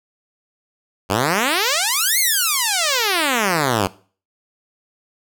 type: exponential two-way sweep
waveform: 5% pulse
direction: up then down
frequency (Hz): 89.8 to 2217 to 89.8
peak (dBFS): -5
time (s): 1.09-3.88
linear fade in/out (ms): 20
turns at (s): 2.19
effects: noise-tail reverb RT60 0.4 s tail -19 dB re dry